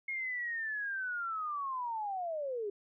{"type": "linear sweep", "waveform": "sine", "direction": "down", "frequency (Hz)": [2162, 392], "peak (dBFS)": -34, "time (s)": [0.08, 2.7], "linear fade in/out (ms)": 5, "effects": []}